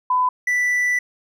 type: tone pair in turn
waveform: sine / triangle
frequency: 1004 / 1974.6 Hz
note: B5 / B6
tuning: +28 / -1 cents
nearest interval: octave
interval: 1171 cents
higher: second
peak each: -15 dBFS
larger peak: neither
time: 0.1-0.29 / 0.47-0.99 s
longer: second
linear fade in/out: 5 ms
effects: none